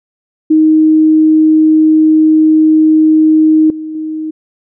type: tone with level steps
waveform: sine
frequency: 312.9 Hz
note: D#4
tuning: 10 cents sharp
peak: -4 / -19 / -16 dBFS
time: 0.5-4.31 s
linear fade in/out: 10 ms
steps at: 3.7 / 3.95 s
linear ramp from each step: 2 ms
effects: none

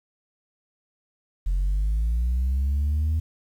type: linear sweep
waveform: sine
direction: up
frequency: 43.03 to 80.4 Hz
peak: -18 dBFS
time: 1.46-3.2 s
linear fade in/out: 10 ms
effects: tanh soft clip ceiling -19 dBFS + 9-bit

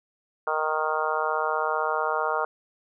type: harmonic tone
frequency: 155.56 Hz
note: D#3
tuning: in tune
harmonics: 3 / 4 / 5 / 6 / 7 / 8 / 9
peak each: -31 / -31 / -31 / -31 / -31 / -31 / -31 dBFS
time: 0.47-2.45 s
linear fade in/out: 2 ms
effects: none

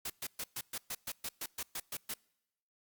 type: noise bursts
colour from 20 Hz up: white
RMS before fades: -39 dBFS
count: 13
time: 0.05-2.14 s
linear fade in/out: 5 ms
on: 50 ms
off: 120 ms
effects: noise-tail reverb RT60 0.9 s tail -26 dB re dry + Opus 48 kbps

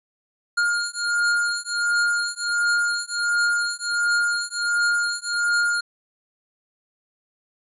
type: beating tone pair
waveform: square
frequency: 1416 / 1417.4 Hz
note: F6 / F6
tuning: +23 / +25 cents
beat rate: 1.4 Hz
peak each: -24 dBFS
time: 0.57-5.81 s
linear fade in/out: 10 ms
effects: resampled to 24000 Hz

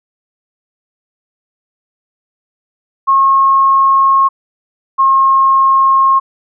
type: tone pair in turn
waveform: sine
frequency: 1084 / 1075.9 Hz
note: C#6 / C6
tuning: -39 / +48 cents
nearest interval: unison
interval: 13 cents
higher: first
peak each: -6 dBFS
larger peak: neither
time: 3.07-4.29 / 4.98-6.2 s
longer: neither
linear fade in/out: 20 ms
effects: none

